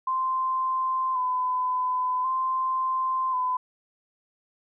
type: tone with vibrato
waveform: sine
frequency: 1025 Hz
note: C6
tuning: 36 cents flat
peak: -23 dBFS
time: 0.07-3.57 s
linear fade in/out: 5 ms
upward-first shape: square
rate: 0.46 Hz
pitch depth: 27 cents each way
effects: none